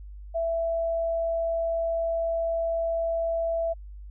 sine tone, 664 Hz, E5, 12 cents sharp, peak -24 dBFS, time 0.34-3.74 s, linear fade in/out 20 ms, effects added 50 Hz sine -39 dBFS peak until 4.1 s

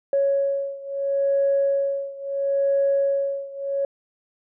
sine beating tone pair, 554.4 / 555.14 Hz, C#5 / C#5, 0 / +2 cents, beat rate 0.74 Hz, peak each -21 / -23 dBFS, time 0.13-3.85 s, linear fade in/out 2 ms, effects tanh soft clip ceiling -12 dBFS

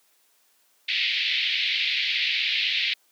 pink band-pass noise, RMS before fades -25 dBFS, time 0.88-2.94 s, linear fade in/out 10 ms, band 2100 to 4200 Hz, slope 48 dB/octave, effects white hiss -64 dBFS RMS until 3.11 s + high-pass 300 Hz 12 dB/octave

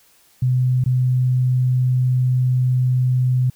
sine tone with dropouts, 126.9 Hz, B2, 47 cents sharp, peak -14 dBFS, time 0.42-3.5 s, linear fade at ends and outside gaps 5 ms, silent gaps 0.84-0.86 s, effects white hiss -55 dBFS RMS until 3.55 s

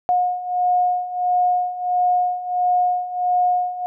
sine beating tone pair, 720 / 721.5 Hz, F#5 / F#5, -47 / -44 cents, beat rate 1.5 Hz, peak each -22 / -18 dBFS, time 0.09-3.86 s, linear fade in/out 0 ms, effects none

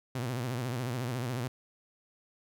sawtooth tone with vibrato, 123.47 Hz, B2, in tune, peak -28 dBFS, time 0.15-1.48 s, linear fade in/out 5 ms, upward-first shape sine, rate 14 Hz, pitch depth 120 cents each way, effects none

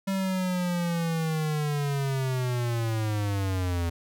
square linear sweep, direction down, 195 to 83.6 Hz, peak -26 dBFS, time 0.07-3.9 s, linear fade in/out 10 ms, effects none

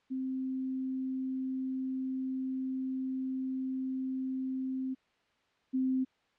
sine tone pair in turn, 261.6 / 260.3 Hz, C4 / C4, 0 / -9 cents, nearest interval unison, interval 9 cents, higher first, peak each -32 / -27 dBFS, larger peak second, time 0.1-4.95 / 5.73-6.05 s, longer first, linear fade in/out 20 ms, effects white hiss -71 dBFS RMS until 6.38 s + low-pass 3000 Hz 12 dB/octave

